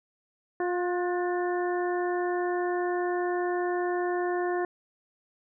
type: harmonic tone with a mistuned harmonic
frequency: 355 Hz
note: F4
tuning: 28 cents sharp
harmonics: 1 / 2 / 3 / 4 / 5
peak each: -27 / -32 / -38 / -41 / -38 dBFS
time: 0.6-4.65 s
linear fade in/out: 2 ms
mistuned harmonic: 4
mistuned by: +48 cents
effects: none

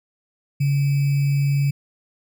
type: tone with sample-and-hold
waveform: sine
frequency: 140.6 Hz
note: C#3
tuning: 25 cents sharp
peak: -16 dBFS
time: 0.6-1.71 s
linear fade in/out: 10 ms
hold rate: 2450 Hz
effects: none

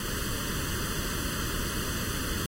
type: noise with comb filter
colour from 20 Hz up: pink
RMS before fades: -32 dBFS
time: 0-2.46 s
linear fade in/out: 2 ms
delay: 0.65 ms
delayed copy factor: +0.9
effects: AAC 48 kbps

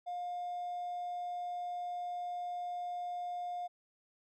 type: tone with hard clipping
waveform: triangle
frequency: 710 Hz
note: F5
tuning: 28 cents sharp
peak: -37 dBFS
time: 0.06-3.68 s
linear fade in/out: 20 ms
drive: 4 dB
effects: none

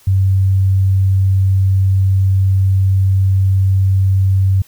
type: tone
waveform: sine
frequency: 95.9 Hz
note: G2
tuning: 37 cents flat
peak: -9 dBFS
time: 0.07-4.62 s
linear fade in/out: 5 ms
effects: white hiss -48 dBFS RMS until 4.67 s

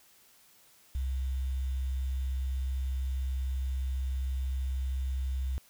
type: tone with quantisation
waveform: sine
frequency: 65.41 Hz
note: C2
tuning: in tune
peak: -29 dBFS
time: 0.95-5.58 s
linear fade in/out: 0 ms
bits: 9
effects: white hiss -61 dBFS RMS until 5.69 s

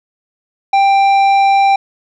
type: tone with tanh clipping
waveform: triangle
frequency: 788 Hz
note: G5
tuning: 9 cents sharp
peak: -9 dBFS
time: 0.73-1.76 s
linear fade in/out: 5 ms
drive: 14 dB
effects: none

